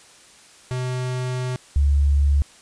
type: tone pair in turn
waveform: square / sine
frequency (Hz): 126.8 / 71.16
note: B2 / C#2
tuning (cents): +46 / +46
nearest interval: minor seventh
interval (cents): 1000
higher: first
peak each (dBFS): -24 / -14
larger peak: second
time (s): 0.71-1.56 / 1.76-2.42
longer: first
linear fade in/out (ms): 0
effects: white hiss -49 dBFS RMS until 2.61 s + resampled to 22050 Hz